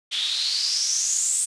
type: noise with band-pass filter sweep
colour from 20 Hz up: white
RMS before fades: -24 dBFS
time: 0.11-1.46 s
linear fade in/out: 20 ms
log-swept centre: 3300 to 8500 Hz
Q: 7.2
effects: resampled to 22050 Hz